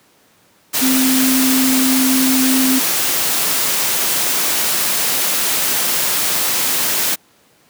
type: tone in noise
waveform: sine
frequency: 260.9 Hz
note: C4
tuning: 5 cents flat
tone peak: -13 dBFS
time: 0.81-2.8 s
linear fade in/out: 20 ms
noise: white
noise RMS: -17 dBFS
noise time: 0.73-7.16 s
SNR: +1 dB
effects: pink hiss -53 dBFS RMS until 7.69 s + high-pass 150 Hz 12 dB/octave